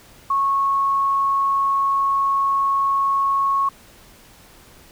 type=tone; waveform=sine; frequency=1100 Hz; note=C#6; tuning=14 cents flat; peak=-16 dBFS; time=0.3-3.69 s; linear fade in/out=5 ms; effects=pink hiss -48 dBFS RMS until 4.91 s

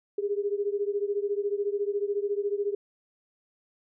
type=beating tone pair; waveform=sine; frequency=401.8 / 415.8 Hz; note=G4 / G#4; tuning=+43 / +2 cents; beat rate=14 Hz; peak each=-28 / -30 dBFS; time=0.18-2.75 s; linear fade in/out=5 ms; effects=none

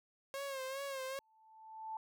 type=tone with vibrato; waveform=sawtooth; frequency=540 Hz; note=C#5; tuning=45 cents flat; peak=-36 dBFS; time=0.34-1.19 s; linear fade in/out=0 ms; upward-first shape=sine; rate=2.5 Hz; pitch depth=61 cents each way
type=tone with exponential growth; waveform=sine; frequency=880 Hz; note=A5; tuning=in tune; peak=-38 dBFS; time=1.09-1.97 s; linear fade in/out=2 ms; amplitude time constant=190 ms
effects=none

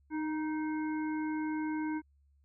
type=harmonic tone with a mistuned harmonic; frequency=308.9 Hz; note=D#4; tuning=12 cents flat; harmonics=1 / 3 / 5 / 7; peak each=-32 / -42 / -46 / -49 dBFS; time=0.1-2.02 s; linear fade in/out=50 ms; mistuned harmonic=3; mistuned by=+25 cents; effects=added 70 Hz sine -64 dBFS peak until 2.44 s

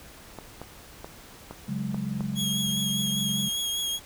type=clicks; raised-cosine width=1 ms; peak=-23 dBFS; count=6; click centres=0.387 / 0.616 / 1.045 / 1.51 / 1.945 / 2.207 s
type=chord; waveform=sine; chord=C# suspended fourth; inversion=none; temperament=equal; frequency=138.59 / 185 / 207.7 Hz; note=C#3 / F#3 / G#3; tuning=0 / 0 / 0 cents; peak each=-33 / -33 / -31 dBFS; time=1.68-3.49 s; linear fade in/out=10 ms
type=tone with vibrato; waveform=sawtooth; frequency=3294 Hz; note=G#7; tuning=15 cents flat; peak=-24 dBFS; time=2.35-4 s; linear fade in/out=50 ms; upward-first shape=triangle; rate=5 Hz; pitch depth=29 cents each way
effects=pink hiss -48 dBFS RMS until 4.05 s

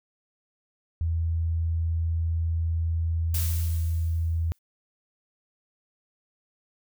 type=tone; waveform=sine; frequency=82.41 Hz; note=E2; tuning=in tune; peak=-23 dBFS; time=1.01-4.52 s; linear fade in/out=0 ms
type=noise with exponential decay; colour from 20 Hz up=blue; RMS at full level=-30 dBFS; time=3.34-4.59 s; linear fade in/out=5 ms; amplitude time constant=270 ms
effects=none

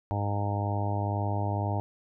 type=harmonic tone; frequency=102 Hz; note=G#2; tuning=31 cents flat; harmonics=1 / 2 / 3 / 4 / 5 / 6 / 7 / 8 / 9; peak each=-28 / -39 / -38 / -42 / -44 / -38 / -38 / -37 / -38 dBFS; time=0.11-1.8 s; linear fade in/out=0 ms; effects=none

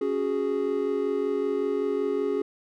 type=chord; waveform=triangle; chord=C# suspended fourth; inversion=none; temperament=equal; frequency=277.2 / 370 / 415.3 Hz; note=C#4 / F#4 / G#4; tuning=0 / 0 / 0 cents; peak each=-29 / -28 / -24 dBFS; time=0.01-2.42 s; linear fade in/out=5 ms; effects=none

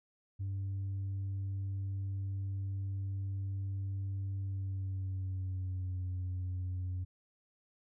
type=tone with pitch glide; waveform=sine; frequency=97.5 to 91.5 Hz; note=G2 to F#2; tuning=-9 to -19 cents; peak=-32 dBFS; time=0.39-7.05 s; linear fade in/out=20 ms; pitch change=-110 cents; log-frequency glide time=4.38-6.04 s; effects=tanh soft clip ceiling -33 dBFS

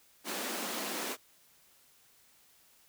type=high-pass noise; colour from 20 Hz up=pink; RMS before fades=-37 dBFS; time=0.24-1.17 s; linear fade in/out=50 ms; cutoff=210 Hz; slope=48 dB/octave; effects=white hiss -64 dBFS RMS until 2.88 s

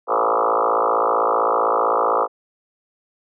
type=tone with frequency modulation; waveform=sine; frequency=848 Hz; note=G#5; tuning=36 cents sharp; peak=-15 dBFS; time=0.07-2.28 s; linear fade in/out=50 ms; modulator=55.6 Hz; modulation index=7.7; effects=none

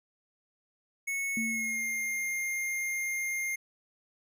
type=tone with pitch glide; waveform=square; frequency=2202 to 2118 Hz; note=C#7 to C7; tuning=-12 to +21 cents; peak=-31 dBFS; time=1.07-3.56 s; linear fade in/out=10 ms; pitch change=-67 cents; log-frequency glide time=1.44-1.82 s
type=tone with exponential decay; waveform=sine; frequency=225.7 Hz; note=A3; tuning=44 cents sharp; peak=-30 dBFS; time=1.37-2.43 s; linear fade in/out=2 ms; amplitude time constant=230 ms
effects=none

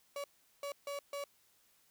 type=tone bursts at uneven times; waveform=35% pulse; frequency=567 Hz; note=C#5; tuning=39 cents sharp; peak=-37 dBFS; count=4; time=0.16-0.24 / 0.63-0.72 / 0.87-0.99 / 1.13-1.24 s; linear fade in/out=2 ms; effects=white hiss -70 dBFS RMS until 1.9 s

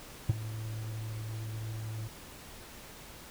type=tone with ADSR envelope; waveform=triangle; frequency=110 Hz; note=A2; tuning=in tune; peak=-17 dBFS; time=0.29-2.08 s; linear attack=7 ms; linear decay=22 ms; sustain=-17 dB; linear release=11 ms; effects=pink hiss -49 dBFS RMS until 3.3 s

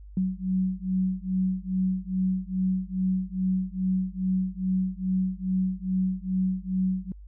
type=beating tone pair; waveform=sine; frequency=185.6 / 188 Hz; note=F#3 / F#3; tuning=+6 / +28 cents; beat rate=2.4 Hz; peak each=-27 dBFS; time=0.17-7.12 s; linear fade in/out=2 ms; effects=added 50 Hz sine -42 dBFS peak until 7.27 s

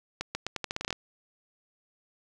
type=accelerating click train; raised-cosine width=0.2 ms; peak=-14 dBFS; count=12; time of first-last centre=0.21-0.927 s; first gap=140 ms; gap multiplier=0.83; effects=none

